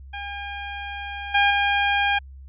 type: tone with level steps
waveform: 15% pulse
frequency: 808 Hz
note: G#5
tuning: 48 cents flat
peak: -24 / -9 / -12 dBFS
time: 0.13-2.19 s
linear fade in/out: 10 ms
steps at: 1.34 / 1.5 s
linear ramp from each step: 10 ms
effects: added 67 Hz sine -39 dBFS peak until 2.48 s + resampled to 8000 Hz